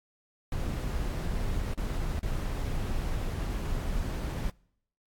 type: noise with dropouts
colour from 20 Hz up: brown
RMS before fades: -31 dBFS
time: 0.52-4.5 s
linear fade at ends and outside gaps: 1 ms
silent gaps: 1.737-1.776 / 2.193-2.23 s
effects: noise-tail reverb RT60 0.7 s tail -25 dB re dry + AAC 64 kbps